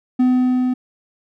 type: tone with level ramp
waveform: triangle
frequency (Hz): 252.6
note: B3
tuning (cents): +39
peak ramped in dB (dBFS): -9 to -14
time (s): 0.19-0.74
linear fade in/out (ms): 10
effects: none